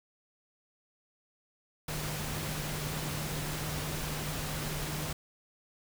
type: tone in noise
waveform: sine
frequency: 151.7 Hz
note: D#3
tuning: 44 cents flat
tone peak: -38 dBFS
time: 1.88-5.13 s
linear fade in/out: 5 ms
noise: pink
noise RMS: -37 dBFS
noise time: 1.88-5.13 s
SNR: -4 dB
effects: none